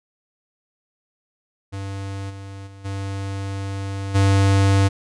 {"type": "tone with level steps", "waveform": "square", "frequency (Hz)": 98, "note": "G2", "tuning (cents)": 0, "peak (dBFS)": [-28, -34, -40, -26, -14], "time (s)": [1.72, 4.89], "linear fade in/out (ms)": 20, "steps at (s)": [2.29, 2.66, 2.84, 4.14], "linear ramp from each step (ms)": 20, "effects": ["resampled to 22050 Hz"]}